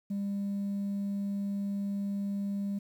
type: tone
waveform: sine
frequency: 200 Hz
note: G3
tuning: 35 cents sharp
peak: -28 dBFS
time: 0.1-2.79 s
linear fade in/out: 10 ms
effects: tanh soft clip ceiling -29 dBFS + 10-bit

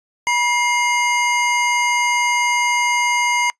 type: tone pair together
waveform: square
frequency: 966.5 / 2114 Hz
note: B5 / C7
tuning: -38 / +17 cents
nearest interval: octave + major second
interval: 1355 cents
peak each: -19 dBFS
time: 0.27-3.5 s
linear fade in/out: 0 ms
effects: noise-tail reverb RT60 0.1 s tail -23 dB re dry + resampled to 22050 Hz

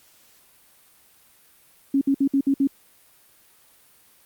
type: tone bursts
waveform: sine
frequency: 274.9 Hz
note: C#4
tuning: 14 cents flat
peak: -16 dBFS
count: 6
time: 1.94-2.673 s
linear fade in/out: 5 ms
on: 73 ms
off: 59 ms
effects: white hiss -56 dBFS RMS until 4.25 s + Opus 48 kbps

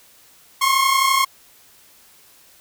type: tone pair together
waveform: sawtooth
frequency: 1061.3 / 1093 Hz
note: C6 / C#6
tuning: +24 / -25 cents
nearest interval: minor second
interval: 51 cents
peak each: -14 dBFS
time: 0.61-1.25 s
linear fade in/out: 10 ms
effects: white hiss -51 dBFS RMS until 2.6 s

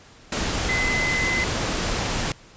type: tone in noise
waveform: sine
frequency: 2037 Hz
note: C7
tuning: 47 cents flat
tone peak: -22 dBFS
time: 0.69-1.44 s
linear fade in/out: 2 ms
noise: pink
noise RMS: -25 dBFS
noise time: 0.32-2.32 s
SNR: 0 dB
effects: pink hiss -49 dBFS RMS until 2.56 s + resampled to 16000 Hz

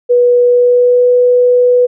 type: tone with pitch glide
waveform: sine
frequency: 487.9 to 493.3 Hz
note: B4 to B4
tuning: -21 to -2 cents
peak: -5 dBFS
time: 0.09-1.87 s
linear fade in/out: 20 ms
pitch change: +19 cents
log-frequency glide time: 0.43-1.08 s
effects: none

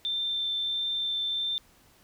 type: tone with vibrato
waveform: sine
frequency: 3565 Hz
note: A7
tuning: 22 cents sharp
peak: -27 dBFS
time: 0.05-1.58 s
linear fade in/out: 0 ms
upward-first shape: triangle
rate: 1.5 Hz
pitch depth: 8 cents each way
effects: pink hiss -60 dBFS RMS until 2.03 s

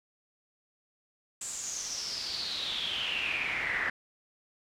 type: noise with band-pass filter sweep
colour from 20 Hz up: brown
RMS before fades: -34 dBFS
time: 1.41-3.9 s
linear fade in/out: 5 ms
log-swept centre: 7800 to 1800 Hz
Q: 8.3
effects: none

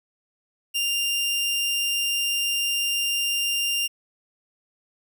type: tone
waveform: sawtooth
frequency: 2794 Hz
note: F7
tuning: in tune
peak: -19 dBFS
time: 0.74-3.88 s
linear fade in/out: 20 ms
effects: none

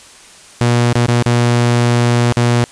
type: tone with dropouts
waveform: sawtooth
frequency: 120 Hz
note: B2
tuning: 49 cents flat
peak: -6 dBFS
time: 0.61-2.64 s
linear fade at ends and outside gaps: 0 ms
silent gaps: 0.929-0.955 / 1.063-1.083 / 1.224-1.26 / 2.323-2.37 s
effects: white hiss -40 dBFS RMS until 2.71 s + resampled to 22050 Hz

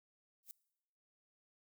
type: noise with exponential growth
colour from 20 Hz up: violet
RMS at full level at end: -45 dBFS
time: 0.43-0.51 s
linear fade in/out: 0 ms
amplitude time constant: 17 ms
effects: noise-tail reverb RT60 0.9 s tail -22 dB re dry

